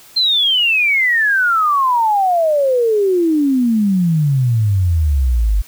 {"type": "exponential sweep", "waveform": "sine", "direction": "down", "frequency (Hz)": [4186, 48], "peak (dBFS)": -11, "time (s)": [0.16, 5.62], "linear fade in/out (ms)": 10, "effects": ["white hiss -43 dBFS RMS until 5.67 s"]}